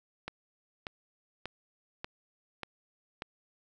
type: click train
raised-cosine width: 0.3 ms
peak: -21 dBFS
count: 6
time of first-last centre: 0.28-3.221 s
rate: 1.7 Hz
effects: none